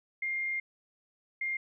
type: tone pair in turn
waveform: sine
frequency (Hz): 2116 / 2116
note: C7 / C7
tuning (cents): +19 / +19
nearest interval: unison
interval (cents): 0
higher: neither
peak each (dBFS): -30 / -30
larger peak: neither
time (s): 0.22-0.6 / 1.41-1.57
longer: first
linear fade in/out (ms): 5
effects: none